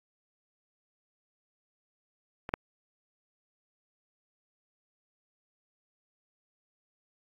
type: clicks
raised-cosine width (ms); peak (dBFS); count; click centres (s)
0.5; -21 / -10; 2; 2.491 / 2.539
effects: AAC 48 kbps